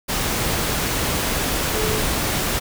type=tone in noise; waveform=sine; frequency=432 Hz; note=A4; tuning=32 cents flat; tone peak=-24 dBFS; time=1.74-2.02 s; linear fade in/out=20 ms; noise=pink; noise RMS=-22 dBFS; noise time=0.08-2.6 s; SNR=-5 dB; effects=none